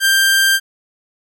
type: tone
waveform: sawtooth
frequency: 1581 Hz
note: G6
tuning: 14 cents sharp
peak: -7 dBFS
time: 0-0.6 s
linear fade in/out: 50 ms
effects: none